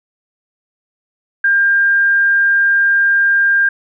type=tone; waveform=sine; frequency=1600 Hz; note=G6; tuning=35 cents sharp; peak=-9 dBFS; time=1.44-3.69 s; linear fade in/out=5 ms; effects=none